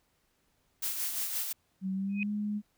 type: noise with tremolo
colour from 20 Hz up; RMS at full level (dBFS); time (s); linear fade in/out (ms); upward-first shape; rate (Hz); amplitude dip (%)
blue; -32; 0.82-1.53; 10; sine; 5.8; 45
type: tone with pitch glide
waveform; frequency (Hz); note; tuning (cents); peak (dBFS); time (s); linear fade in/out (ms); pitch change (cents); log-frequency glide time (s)
sine; 190 to 208.4; F#3 to G#3; +46 to +6; -30; 1.81-2.62; 50; +160; 1.93-2.31
type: tone with exponential growth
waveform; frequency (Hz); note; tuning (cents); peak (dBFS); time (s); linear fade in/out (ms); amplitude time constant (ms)
sine; 2506; D#7; +12; -28; 2.09-2.23; 1; 29
effects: pink hiss -73 dBFS RMS until 2.77 s